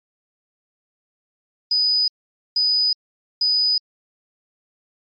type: tone bursts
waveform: sine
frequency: 4978 Hz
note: D#8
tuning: in tune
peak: -13 dBFS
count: 3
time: 1.71-3.78 s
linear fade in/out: 5 ms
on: 370 ms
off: 480 ms
effects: tanh soft clip ceiling -14 dBFS + MP3 32 kbps